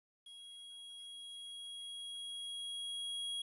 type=tone with level ramp; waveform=square; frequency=3300 Hz; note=G#7; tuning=12 cents flat; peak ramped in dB=-52 to -38 dBFS; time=0.26-3.42 s; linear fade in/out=5 ms; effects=resampled to 24000 Hz + 12-bit